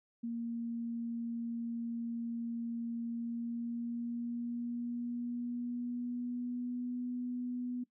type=tone with pitch glide; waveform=sine; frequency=233.1 to 246.8 Hz; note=A#3 to B3; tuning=0 to -1 cents; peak=-35 dBFS; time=0.23-7.84 s; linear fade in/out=10 ms; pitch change=+99 cents; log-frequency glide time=3.05-7.03 s; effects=noise-tail reverb RT60 0.1 s tail -18 dB re dry